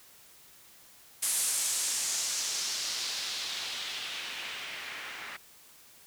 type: noise with low-pass filter sweep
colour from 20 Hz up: blue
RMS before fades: -34 dBFS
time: 1.22-5.37 s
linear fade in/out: 10 ms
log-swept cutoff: 10000 to 1900 Hz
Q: 1.7
effects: white hiss -56 dBFS RMS until 6.06 s